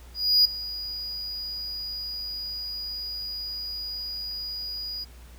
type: tone with ADSR envelope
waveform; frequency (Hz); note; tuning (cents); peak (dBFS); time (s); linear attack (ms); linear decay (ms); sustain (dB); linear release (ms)
triangle; 4901; D#8; -27; -13; 0.14-5.05; 310; 7; -17; 20
effects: added 60 Hz sine -45 dBFS peak until 5.38 s + pink hiss -54 dBFS RMS until 5.38 s